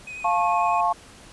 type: tone with vibrato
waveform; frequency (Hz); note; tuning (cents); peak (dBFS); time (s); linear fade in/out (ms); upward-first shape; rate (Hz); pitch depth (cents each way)
triangle; 2500; D#7; +8; -32; 0.07-0.81; 5; sine; 11; 20
type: chord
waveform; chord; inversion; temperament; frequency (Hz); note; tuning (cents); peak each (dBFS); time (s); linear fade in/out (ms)
sine; F augmented; none; just; 698.5 / 873.1 / 1091.3; F5 / A5 / C#6; 0 / -14 / -27; -23; 0.24-0.93; 10
effects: pink hiss -47 dBFS RMS until 1.32 s + resampled to 24000 Hz